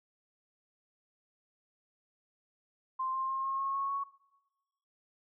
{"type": "tone with pitch steps", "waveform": "sine", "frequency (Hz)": [1046.5, 1056.8, 1067.3, 1077.8, 1088.4, 1099.2, 1110], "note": ["C6", "C6", "C6", "C#6", "C#6", "C#6", "C#6"], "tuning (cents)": [0, 17, 34, -49, -32, -15, 2], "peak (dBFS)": -31, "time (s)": [2.99, 4.04], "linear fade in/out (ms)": 10, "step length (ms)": 150, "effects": ["noise-tail reverb RT60 1.0 s tail -20 dB re dry"]}